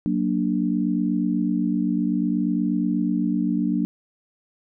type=chord; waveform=sine; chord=Gb augmented; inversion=none; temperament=equal; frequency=185 / 233.1 / 293.7 Hz; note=Gb3 / Bb3 / D4; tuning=0 / 0 / 0 cents; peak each=-24 dBFS; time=0.06-3.85 s; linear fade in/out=0 ms; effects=none